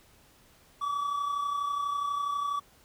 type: tone pair together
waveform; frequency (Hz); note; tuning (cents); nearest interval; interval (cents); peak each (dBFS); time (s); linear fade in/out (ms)
triangle; 1144 / 1176.2; D6 / D6; -46 / +2; unison; 48; -27 / -36; 0.81-2.6; 10
effects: pink hiss -60 dBFS RMS until 2.84 s